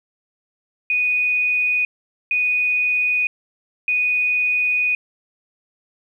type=tone bursts at uneven times; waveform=sine; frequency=2479 Hz; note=D#7; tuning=7 cents flat; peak=-16 dBFS; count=3; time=0.9-1.85 / 2.31-3.27 / 3.88-4.95 s; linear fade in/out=2 ms; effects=9-bit